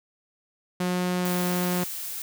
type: tone with pitch glide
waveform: sawtooth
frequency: 180.2 to 179.16 Hz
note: F#3 to F3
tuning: -45 to +44 cents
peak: -20 dBFS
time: 0.8-1.84 s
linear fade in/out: 5 ms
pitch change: -11 cents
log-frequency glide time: 1.2-1.34 s
type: noise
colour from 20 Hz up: blue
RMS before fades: -34 dBFS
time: 1.25-2.22 s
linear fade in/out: 2 ms
effects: none